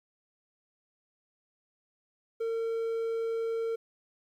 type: tone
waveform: triangle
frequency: 455.2 Hz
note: A#4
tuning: 41 cents flat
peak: -27 dBFS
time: 2.4-3.76 s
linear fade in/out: 10 ms
effects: 11-bit